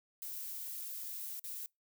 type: noise with dropouts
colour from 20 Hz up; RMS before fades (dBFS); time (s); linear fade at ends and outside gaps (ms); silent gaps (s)
violet; -43; 0.22-1.66; 0; 1.395-1.44
effects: noise-tail reverb RT60 0.2 s tail -26 dB re dry